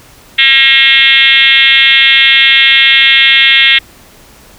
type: tone with frequency modulation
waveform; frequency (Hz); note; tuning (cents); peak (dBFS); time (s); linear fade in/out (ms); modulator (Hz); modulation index
sine; 2687; E7; +33; -3; 0.38-3.79; 10; 266; 3.4
effects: pink hiss -39 dBFS RMS until 4.58 s